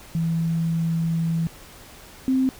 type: tone pair in turn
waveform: sine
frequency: 164.81 / 261.6 Hz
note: E3 / C4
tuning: 0 / 0 cents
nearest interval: minor sixth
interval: 800 cents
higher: second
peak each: -20 / -17 dBFS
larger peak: second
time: 0.15-1.47 / 2.28-2.49 s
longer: first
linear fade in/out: 0 ms
effects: pink hiss -45 dBFS RMS until 2.59 s